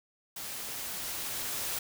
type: noise with level ramp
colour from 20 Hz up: white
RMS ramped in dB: -40 to -34 dBFS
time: 0.36-1.79 s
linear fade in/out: 5 ms
effects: none